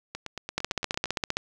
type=two click trains; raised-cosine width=0.2 ms; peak=-9 / -17 dBFS; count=13 / 9; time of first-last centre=0.58-1.369 / 0.15-1.057 s; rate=15.2 / 8.82 Hz; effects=none